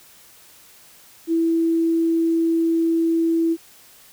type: tone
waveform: sine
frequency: 330 Hz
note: E4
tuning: 2 cents sharp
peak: -16 dBFS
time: 1.27-3.57 s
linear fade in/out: 50 ms
effects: white hiss -49 dBFS RMS until 4.12 s